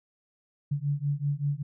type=beating tone pair; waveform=sine; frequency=141.1 / 146.3 Hz; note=C#3 / D3; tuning=+31 / -6 cents; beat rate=5.2 Hz; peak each=-29 / -29 dBFS; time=0.71-1.63 s; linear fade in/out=10 ms; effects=none